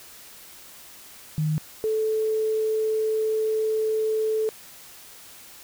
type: tone pair in turn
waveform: sine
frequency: 154.4 / 436.7 Hz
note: D#3 / A4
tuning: -13 / -13 cents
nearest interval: octave + tritone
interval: 1800 cents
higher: second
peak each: -21 dBFS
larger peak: neither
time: 1.38-1.58 / 1.84-4.49 s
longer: second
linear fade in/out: 0 ms
effects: white hiss -46 dBFS RMS until 5.63 s